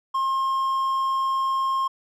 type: tone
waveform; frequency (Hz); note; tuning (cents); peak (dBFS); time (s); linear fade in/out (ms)
triangle; 1068; C6; +35; -19; 0.14-1.88; 10
effects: none